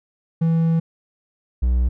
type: tone pair in turn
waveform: triangle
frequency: 164.2 / 61.51 Hz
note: E3 / B1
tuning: -6 / -6 cents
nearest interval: octave + perfect fourth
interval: 1700 cents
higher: first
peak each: -13 dBFS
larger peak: neither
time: 0.41-0.8 / 1.62-1.89 s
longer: first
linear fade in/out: 10 ms
effects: none